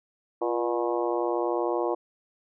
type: harmonic tone with a mistuned harmonic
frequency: 120.6 Hz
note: B2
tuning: 41 cents flat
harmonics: 3 / 4 / 5 / 6 / 7 / 8 / 9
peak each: -28 / -30 / -32 / -34 / -35 / -36 / -37 dBFS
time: 0.41-1.95 s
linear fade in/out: 10 ms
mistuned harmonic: 3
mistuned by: -62 cents
effects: none